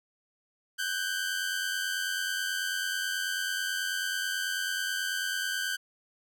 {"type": "tone pair together", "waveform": "sawtooth", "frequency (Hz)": [1500, 1589.2], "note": ["F#6", "G6"], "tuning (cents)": [23, 23], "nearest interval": "minor second", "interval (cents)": 100, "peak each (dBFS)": [-29, -29], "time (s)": [0.78, 5.77], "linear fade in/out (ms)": 20, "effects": []}